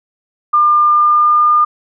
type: tone with pitch glide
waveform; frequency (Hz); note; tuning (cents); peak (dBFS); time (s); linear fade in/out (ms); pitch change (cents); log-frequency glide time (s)
sine; 1200 to 1209.7; D6 to D#6; +37 to -49; -7; 0.53-1.65; 10; +14; 0.84-1.5
effects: none